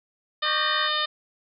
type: harmonic tone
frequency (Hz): 607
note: D#5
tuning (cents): -43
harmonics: 1 / 2 / 3 / 4 / 5 / 6 / 7 / 8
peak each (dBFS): -35 / -28 / -30 / -39 / -31 / -27 / -36 / -38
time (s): 0.42-1.06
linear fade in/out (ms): 10
type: chord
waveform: sine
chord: G diminished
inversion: second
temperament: just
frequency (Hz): 1128.9 / 1568 / 1881.6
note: Db6 / G6 / Bb6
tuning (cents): +31 / 0 / +16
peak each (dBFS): -31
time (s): 0.43-0.9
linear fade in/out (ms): 50
effects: none